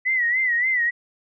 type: tone with vibrato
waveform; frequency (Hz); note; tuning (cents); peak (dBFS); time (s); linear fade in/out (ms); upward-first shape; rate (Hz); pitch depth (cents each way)
sine; 1975.5; B6; 0; -18; 0.05-0.91; 20; sine; 3.5; 100
effects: none